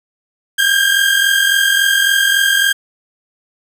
30% pulse tone pair together, 1583 / 1626.6 Hz, G6 / G#6, +17 / -36 cents, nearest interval unison, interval 47 cents, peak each -11 dBFS, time 0.58-2.73 s, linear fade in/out 10 ms, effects none

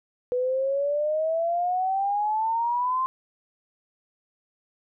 sine exponential sweep, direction up, 491.6 to 1053 Hz, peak -22 dBFS, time 0.32-3.06 s, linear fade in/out 0 ms, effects none

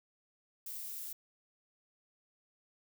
violet noise, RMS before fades -43 dBFS, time 0.66-1.13 s, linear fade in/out 5 ms, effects none

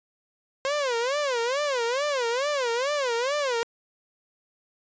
sawtooth tone with vibrato, 523.3 Hz, C5, in tune, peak -20 dBFS, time 0.65-3.63 s, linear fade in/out 0 ms, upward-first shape sine, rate 2.3 Hz, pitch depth 220 cents each way, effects resampled to 16000 Hz

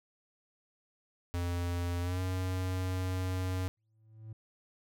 square tone with pitch glide, 87.31 to 92.5 Hz, F2 to F#2, 0 to 0 cents, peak -32 dBFS, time 1.34-3.68 s, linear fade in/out 0 ms, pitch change +100 cents, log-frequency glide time 2.01-2.21 s
triangle tone with exponential growth, 110 Hz, A2, in tune, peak -38 dBFS, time 3.77-4.33 s, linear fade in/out 5 ms, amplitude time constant 120 ms
effects none

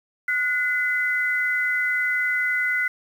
sine tone pair together, 1459.5 / 2031 Hz, F#6 / B6, -24 / +48 cents, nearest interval tritone, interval 572 cents, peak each -24 / -22 dBFS, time 0.28-2.88 s, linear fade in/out 5 ms, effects 8-bit

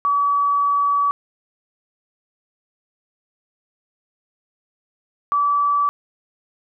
sine tone pair in turn, 1142 / 1153.3 Hz, D6 / D6, -49 / -32 cents, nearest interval unison, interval 17 cents, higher second, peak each -15 dBFS, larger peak neither, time 0.05-1.11 / 5.32-5.89 s, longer first, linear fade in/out 0 ms, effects none

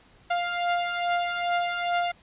sawtooth beating tone pair, 698.5 / 700.9 Hz, F5 / F5, 0 / +6 cents, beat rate 2.4 Hz, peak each -26 / -22 dBFS, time 0.3-2.12 s, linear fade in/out 10 ms, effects pink hiss -57 dBFS RMS until 2.22 s + resampled to 8000 Hz

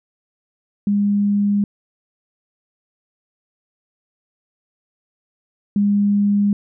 sine tone pair in turn, 203.4 / 203.4 Hz, G#3 / G#3, -36 / -36 cents, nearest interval unison, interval 0 cents, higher neither, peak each -14 / -13 dBFS, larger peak second, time 0.87-1.64 / 5.76-6.53 s, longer neither, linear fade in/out 2 ms, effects none

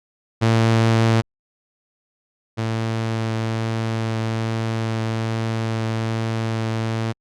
sawtooth tone pair in turn, 113.2 / 112.35 Hz, A2 / A2, +50 / +37 cents, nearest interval unison, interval 13 cents, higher first, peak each -10 / -17 dBFS, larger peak first, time 0.41-1.22 / 2.57-7.13 s, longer second, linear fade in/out 20 ms, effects low-pass 6000 Hz 12 dB/octave + Opus 48 kbps

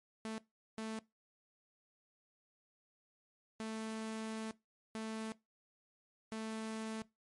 sawtooth tone bursts at uneven times, 220.7 Hz, A3, 5 cents sharp, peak -36 dBFS, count 5, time 0.25-0.38 / 0.78-0.99 / 3.6-4.51 / 4.95-5.32 / 6.32-7.02 s, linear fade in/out 0 ms, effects noise-tail reverb RT60 0.2 s tail -20 dB re dry + MP3 48 kbps

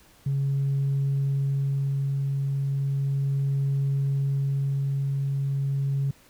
sine tone with tremolo, 138.1 Hz, C#3, 6 cents flat, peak -20 dBFS, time 0.26-6.11 s, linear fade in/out 5 ms, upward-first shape sine, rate 0.35 Hz, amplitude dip 25%, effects tanh soft clip ceiling -19 dBFS + pink hiss -56 dBFS RMS until 6.29 s

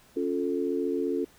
sine chord, Db augmented, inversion none, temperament equal with one note detuned, 277.2 / 352.1 / 440 Hz, Db4 / F4 / A4, 0 / +14 / 0 cents, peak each -30 dBFS, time 0.16-1.25 s, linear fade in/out 10 ms, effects pink hiss -58 dBFS RMS until 1.38 s

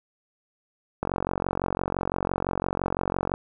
click train, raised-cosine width 1 ms, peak -11 dBFS, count 107, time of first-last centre 1.03-3.339 s, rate 45.9 Hz, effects none

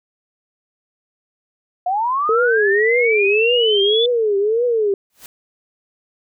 sine linear sweep, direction up, 698.5 to 3499 Hz, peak -16 dBFS, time 1.86-4.06 s, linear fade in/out 5 ms
sine tone with vibrato, 440 Hz, A4, in tune, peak -14 dBFS, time 2.29-4.94 s, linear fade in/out 2 ms, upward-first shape triangle, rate 1.8 Hz, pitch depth 210 cents each way
white noise with exponential growth, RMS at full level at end -34 dBFS, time 5.1-5.26 s, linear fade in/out 1 ms, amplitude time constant 34 ms
effects none

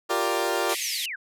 20% pulse chord, G minor seventh, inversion third, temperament equal, 349.2 / 392 / 466.2 / 587.3 Hz, F4 / G4 / Bb4 / D5, 0 / 0 / 0 / 0 cents, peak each -24 dBFS, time 0.09-0.75 s, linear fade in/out 20 ms
pink band-pass noise, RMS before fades -31 dBFS, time 0.69-1.06 s, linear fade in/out 5 ms, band 1900 to 14000 Hz, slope 96 dB/octave
sine linear sweep, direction down, 6645 to 1433 Hz, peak -30 dBFS, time 0.81-1.16 s, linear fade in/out 10 ms
effects none

